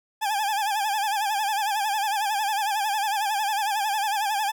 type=tone with vibrato; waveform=40% pulse; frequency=830.6 Hz; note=G#5; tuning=in tune; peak=-22 dBFS; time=0.21-4.52 s; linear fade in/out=20 ms; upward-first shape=sine; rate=11 Hz; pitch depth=100 cents each way; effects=none